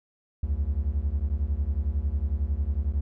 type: beating tone pair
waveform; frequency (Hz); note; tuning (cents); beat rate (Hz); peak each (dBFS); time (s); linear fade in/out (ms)
triangle; 65.7 / 76.7; C2 / D#2; +8 / -24; 11; -25; 0.43-3.01; 5
effects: none